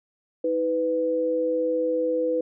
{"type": "tone pair together", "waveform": "sine", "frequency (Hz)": [319.3, 498.4], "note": ["D#4", "B4"], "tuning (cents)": [45, 16], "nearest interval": "minor sixth", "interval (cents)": 771, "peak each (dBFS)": [-28, -22], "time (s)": [0.44, 2.41], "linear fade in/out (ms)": 5, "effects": []}